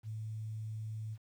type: tone with quantisation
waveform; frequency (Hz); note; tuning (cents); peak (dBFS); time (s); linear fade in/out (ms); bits
sine; 109.2; A2; -13; -38; 0.03-1.18; 50; 11
effects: none